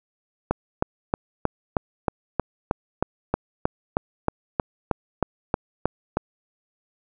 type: click train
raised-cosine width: 1 ms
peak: -6 dBFS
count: 19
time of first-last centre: 0.51-6.17 s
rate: 3.18 Hz
effects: none